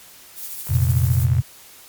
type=noise with tremolo; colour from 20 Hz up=violet; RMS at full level=-30 dBFS; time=0.35-1.28 s; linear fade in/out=50 ms; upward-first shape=sine; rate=13 Hz; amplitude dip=35%
type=click train; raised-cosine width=0.5 ms; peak=-25 dBFS; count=44; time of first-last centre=0.67-1.384 s; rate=60.2 Hz
type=chord; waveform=sine; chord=F suspended fourth; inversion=none; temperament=equal with one note detuned; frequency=88.17 / 116.54 / 130.81 Hz; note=F2 / Bb2 / C3; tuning=+17 / 0 / 0 cents; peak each=-19 dBFS; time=0.69-1.42 s; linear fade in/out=20 ms
effects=white hiss -45 dBFS RMS until 1.88 s + MP3 96 kbps